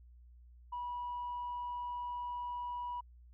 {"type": "tone", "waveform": "sine", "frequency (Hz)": 975, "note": "B5", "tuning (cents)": -23, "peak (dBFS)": -36, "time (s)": [0.72, 3.01], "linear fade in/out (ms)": 10, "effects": ["tanh soft clip ceiling -34 dBFS", "added 60 Hz sine -55 dBFS peak until 3.33 s"]}